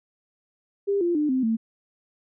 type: tone with pitch steps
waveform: sine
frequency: 400 / 346.2 / 299.7 / 259.4 / 224.5 Hz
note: G4 / F4 / D4 / C4 / A3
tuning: +35 / -15 / +35 / -15 / +35 cents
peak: -20 dBFS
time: 0.87-1.57 s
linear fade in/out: 20 ms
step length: 140 ms
effects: none